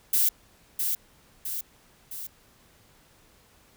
violet noise with echo, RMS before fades -22 dBFS, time 0.13-0.29 s, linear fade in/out 5 ms, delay 660 ms, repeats 3, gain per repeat -5 dB, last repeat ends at 2.27 s, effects pink hiss -59 dBFS RMS until 3.76 s

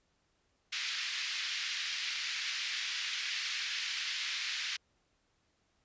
pink band-pass noise, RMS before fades -37 dBFS, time 0.72-4.77 s, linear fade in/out 10 ms, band 1900 to 5400 Hz, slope 24 dB/octave, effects pink hiss -75 dBFS RMS until 5.84 s + resampled to 16000 Hz

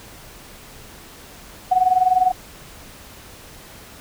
sine tone with tremolo, 740 Hz, F#5, in tune, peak -10 dBFS, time 1.71-2.32 s, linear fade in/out 10 ms, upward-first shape sine, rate 20 Hz, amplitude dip 80%, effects pink hiss -42 dBFS RMS until 4 s

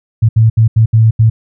sine tone bursts at uneven times, 111.7 Hz, A2, 27 cents sharp, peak -4 dBFS, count 6, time 0.22-0.29 / 0.36-0.5 / 0.57-0.68 / 0.76-0.86 / 0.93-1.11 / 1.19-1.3 s, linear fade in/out 10 ms, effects none

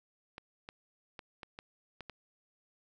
clicks, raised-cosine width 0.3 ms, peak -28 dBFS, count 7, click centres 0.381 / 0.689 / 1.192 / 1.432 / 1.589 / 2.007 / 2.097 s, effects none

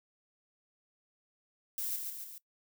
violet noise with echo, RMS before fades -36 dBFS, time 1.78-1.96 s, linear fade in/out 0 ms, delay 140 ms, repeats 3, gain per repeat -4 dB, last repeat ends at 2.38 s, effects noise-tail reverb RT60 0.1 s tail -20 dB re dry

